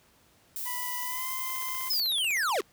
violet noise, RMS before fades -35 dBFS, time 0.56-2 s, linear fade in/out 0 ms
25% pulse tone with pitch glide, 987.8 to 1035.7 Hz, B5 to C6, 0 to -18 cents, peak -32 dBFS, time 0.65-1.9 s, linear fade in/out 20 ms, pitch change +82 cents, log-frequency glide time 1.03-1.28 s
click train, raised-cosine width 0.2 ms, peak -28 dBFS, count 19, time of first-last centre 1.5-2.618 s, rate 16.1 Hz
square linear sweep, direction down, 5274 to 328 Hz, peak -26 dBFS, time 1.9-2.61 s, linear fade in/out 5 ms
effects pink hiss -62 dBFS RMS until 2.72 s + high-pass 60 Hz 12 dB/octave

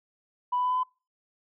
sine tone with pitch steps, 987.8 / 994.1 / 1000.4 / 1006.8 / 1013.2 Hz, B5 / B5 / B5 / B5 / B5, 0 / +11 / +22 / +33 / +44 cents, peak -23 dBFS, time 0.52-0.835 s, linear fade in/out 10 ms, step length 63 ms, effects noise-tail reverb RT60 0.3 s tail -25 dB re dry + tanh soft clip ceiling -19 dBFS

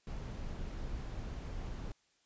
brown noise, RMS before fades -41 dBFS, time 0.07-1.92 s, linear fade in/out 2 ms, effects white hiss -73 dBFS RMS until 2.25 s + resampled to 16000 Hz

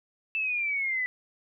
sine exponential sweep, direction down, 2655 to 1975.5 Hz, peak -26 dBFS, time 0.35-1.06 s, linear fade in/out 0 ms, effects none

